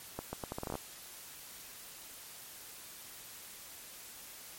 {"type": "accelerating click train", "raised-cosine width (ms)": 1, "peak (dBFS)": -23, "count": 11, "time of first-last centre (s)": [0.19, 0.754], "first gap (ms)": 140, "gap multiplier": 0.77, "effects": ["white hiss -50 dBFS RMS until 4.58 s", "MP3 64 kbps"]}